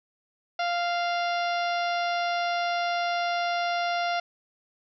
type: harmonic tone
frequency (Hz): 696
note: F5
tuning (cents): -6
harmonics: 1 / 2 / 3 / 4 / 5 / 6 / 7 / 8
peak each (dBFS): -26 / -32 / -36 / -38 / -40 / -42 / -43 / -44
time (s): 0.59-4.2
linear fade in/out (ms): 5
effects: none